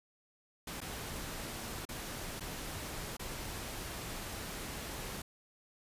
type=noise with dropouts; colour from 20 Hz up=pink; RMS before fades=-42 dBFS; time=0.67-5.22 s; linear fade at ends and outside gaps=5 ms; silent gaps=0.805-0.814 / 1.853-1.889 / 2.398-2.406 / 3.169-3.194 s; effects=resampled to 32000 Hz